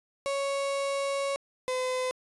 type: tone pair in turn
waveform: 35% pulse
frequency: 554.4 / 509.9 Hz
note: C#5 / C5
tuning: 0 / -45 cents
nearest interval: minor second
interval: 145 cents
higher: first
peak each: -26 dBFS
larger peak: neither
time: 0.26-1.36 / 1.68-2.11 s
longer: first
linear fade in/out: 0 ms
effects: resampled to 24000 Hz